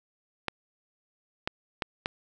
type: clicks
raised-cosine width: 0.3 ms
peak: -12 dBFS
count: 4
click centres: 0.483 / 1.475 / 1.822 / 2.059 s
effects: none